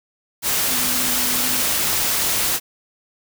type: tone in noise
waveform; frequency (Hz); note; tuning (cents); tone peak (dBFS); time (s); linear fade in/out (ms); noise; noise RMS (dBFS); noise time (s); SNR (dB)
sine; 249.7; B3; +19; -31; 0.67-1.65; 50; white; -20; 0.42-2.6; -14
effects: none